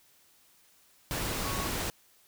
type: tone in noise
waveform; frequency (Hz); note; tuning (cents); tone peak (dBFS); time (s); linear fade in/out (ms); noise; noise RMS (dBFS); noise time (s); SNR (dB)
sine; 1110; C#6; +2; -38; 1.45-1.67; 0; pink; -33; 1.11-1.9; -8
effects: white hiss -63 dBFS RMS until 2.27 s